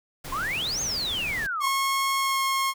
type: noise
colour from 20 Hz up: pink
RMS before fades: -37 dBFS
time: 0.24-1.47 s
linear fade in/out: 10 ms
type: exponential two-way sweep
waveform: sine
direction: up then down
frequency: 1009 to 6650 to 1009 Hz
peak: -26 dBFS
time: 0.32-1.68 s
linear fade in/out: 5 ms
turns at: 0.81 s
type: tone with pitch glide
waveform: sawtooth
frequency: 1088 to 1079.2 Hz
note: C#6 to C#6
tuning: -33 to -47 cents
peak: -19 dBFS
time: 1.6-2.74 s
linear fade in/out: 50 ms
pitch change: -14 cents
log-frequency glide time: 2.17-2.42 s
effects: none